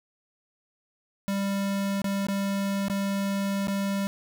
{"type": "tone with dropouts", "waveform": "square", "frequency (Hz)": 197.7, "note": "G3", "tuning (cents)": 15, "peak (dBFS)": -26, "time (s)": [1.28, 4.07], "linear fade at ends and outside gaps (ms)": 0, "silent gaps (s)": [[2.018, 2.043], [2.268, 2.285], [2.883, 2.899], [3.672, 3.682]], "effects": []}